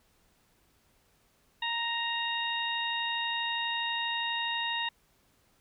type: harmonic tone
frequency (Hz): 932.3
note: A#5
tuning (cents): 0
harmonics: 1 / 2 / 3 / 4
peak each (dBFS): -35 / -35 / -35 / -35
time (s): 1.62-4.89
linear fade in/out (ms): 5
effects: pink hiss -68 dBFS RMS until 5.6 s